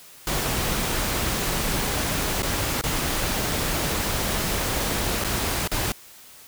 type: noise with dropouts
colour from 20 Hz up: pink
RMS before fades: -25 dBFS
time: 0.27-5.92 s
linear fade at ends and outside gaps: 2 ms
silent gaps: 2.422-2.43 / 2.813-2.837 / 5.24-5.245 / 5.676-5.715 s
effects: white hiss -47 dBFS RMS until 6.47 s